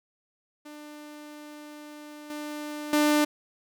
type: tone with level steps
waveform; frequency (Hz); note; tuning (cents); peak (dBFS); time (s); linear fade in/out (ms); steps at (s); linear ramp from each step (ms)
sawtooth; 298.3; D4; +27; -38 / -30 / -16; 0.65-3.25; 10; 2.3 / 2.93; 2
effects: none